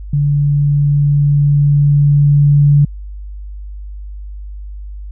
sine tone with level ramp, 144.3 Hz, D3, 30 cents flat, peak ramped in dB -10 to -5 dBFS, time 0.13-2.85 s, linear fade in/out 5 ms, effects added 50 Hz sine -25 dBFS peak until 5.11 s

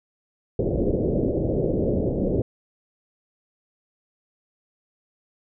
white low-pass noise, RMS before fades -23 dBFS, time 0.59-2.42 s, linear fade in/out 2 ms, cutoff 540 Hz, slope 48 dB/octave, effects none

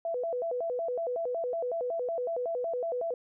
sine tone with vibrato, 575 Hz, D5, 37 cents flat, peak -29 dBFS, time 0.05-3.14 s, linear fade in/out 2 ms, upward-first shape square, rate 5.4 Hz, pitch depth 260 cents each way, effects none

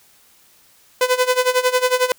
sawtooth tone with tremolo, 504 Hz, B4, 35 cents sharp, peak -8 dBFS, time 1.01-2.12 s, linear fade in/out 2 ms, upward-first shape sine, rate 11 Hz, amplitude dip 85%, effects white hiss -53 dBFS RMS until 2.18 s

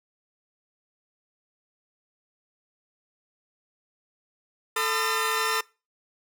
sawtooth tone cluster, 442.2 / 1015 / 1225 / 1351 / 1802 Hz, A4 / B5 / D#6 / E6 / A6, +9 / +47 / -27 / +42 / +41 cents, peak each -27 dBFS, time 4.76-5.61 s, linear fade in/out 5 ms, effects noise-tail reverb RT60 0.3 s tail -23 dB re dry

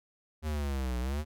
square linear two-way sweep, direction down then up, 78.7 to 60.1 to 78.7 Hz, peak -31 dBFS, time 0.42-1.25 s, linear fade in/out 50 ms, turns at 0.99 s, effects none

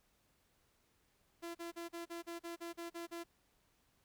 sawtooth tone bursts, 339.2 Hz, E4, 50 cents sharp, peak -39 dBFS, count 11, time 1.42-3.24 s, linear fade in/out 20 ms, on 130 ms, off 39 ms, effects pink hiss -75 dBFS RMS until 4.04 s

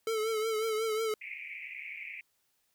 square tone with vibrato, 440 Hz, A4, in tune, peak -30 dBFS, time 0.07-1.14 s, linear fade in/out 2 ms, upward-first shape triangle, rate 5.5 Hz, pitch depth 60 cents each way
pink band-pass noise, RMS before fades -43 dBFS, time 1.21-2.21 s, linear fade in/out 5 ms, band 2100 to 2500 Hz, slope 96 dB/octave
effects white hiss -75 dBFS RMS until 2.74 s

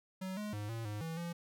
square tone with pitch steps, 187.9 / 209.9 / 104.2 / 114.4 / 104.7 / 163.2 / 170.9 Hz, F#3 / G#3 / G#2 / A#2 / G#2 / E3 / F3, +27 / +19 / +6 / -32 / +15 / -17 / -37 cents, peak -39 dBFS, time 0.21-1.33 s, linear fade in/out 10 ms, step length 160 ms, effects none

